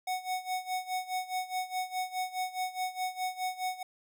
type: tone with tremolo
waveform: square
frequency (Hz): 740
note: F#5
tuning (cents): 0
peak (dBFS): -30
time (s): 0.07-3.83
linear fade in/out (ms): 5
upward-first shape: sine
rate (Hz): 4.8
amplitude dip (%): 85
effects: none